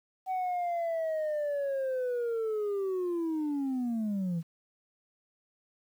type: linear sweep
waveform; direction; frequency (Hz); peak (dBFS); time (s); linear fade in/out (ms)
sine; down; 757 to 160.2; -26; 0.26-4.43; 50
effects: tanh soft clip ceiling -28 dBFS + 10-bit